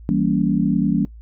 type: chord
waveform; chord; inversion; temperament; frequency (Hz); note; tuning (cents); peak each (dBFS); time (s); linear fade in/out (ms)
sine; E diminished seventh; none; equal with one note detuned; 164.81 / 196 / 233.1 / 282.2; E3 / G3 / Bb3 / Db4; 0 / 0 / 0 / +31; -22 / -20 / -21 / -21; 0.09-1.05; 0
effects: noise-tail reverb RT60 0.1 s tail -20 dB re dry + added 56 Hz sine -37 dBFS peak until 1.21 s